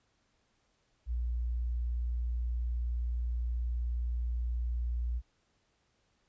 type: tone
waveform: sine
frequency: 59.5 Hz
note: A#1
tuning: 36 cents sharp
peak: -30 dBFS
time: 1.06-5.22 s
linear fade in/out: 50 ms
effects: pink hiss -74 dBFS RMS until 6.28 s + resampled to 16000 Hz